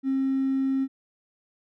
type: tone with hard clipping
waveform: triangle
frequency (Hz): 267.8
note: C4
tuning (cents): +40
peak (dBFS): -22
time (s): 0.03-0.88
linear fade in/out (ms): 50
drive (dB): 3
effects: none